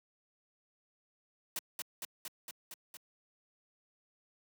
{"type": "noise with echo", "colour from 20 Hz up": "white", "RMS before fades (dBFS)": -37, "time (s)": [1.56, 1.59], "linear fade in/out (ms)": 2, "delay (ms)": 230, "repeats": 6, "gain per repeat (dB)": -2, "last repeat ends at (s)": 2.97, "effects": ["high-pass 150 Hz 12 dB/octave"]}